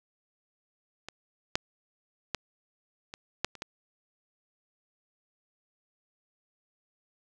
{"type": "clicks", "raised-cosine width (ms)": 0.2, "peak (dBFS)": [-22, -8, -12, -23, -9, -28, -18], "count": 7, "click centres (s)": [1.086, 1.555, 2.347, 3.139, 3.446, 3.553, 3.621], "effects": []}